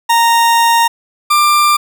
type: tone pair in turn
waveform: 40% pulse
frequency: 928 / 1188.6 Hz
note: A#5 / D6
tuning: -8 / +20 cents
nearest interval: major third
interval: 428 cents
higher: second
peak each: -7 dBFS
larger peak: neither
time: 0.09-0.88 / 1.3-1.77 s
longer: first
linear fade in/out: 10 ms
effects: none